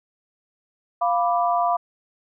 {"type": "chord", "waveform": "sine", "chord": "B diminished", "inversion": "second", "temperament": "equal", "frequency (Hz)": [698.5, 987.8, 1174.7], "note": ["F5", "B5", "D6"], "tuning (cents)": [0, 0, 0], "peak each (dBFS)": [-20, -24, -25], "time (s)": [1.01, 1.77], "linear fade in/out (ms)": 10, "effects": []}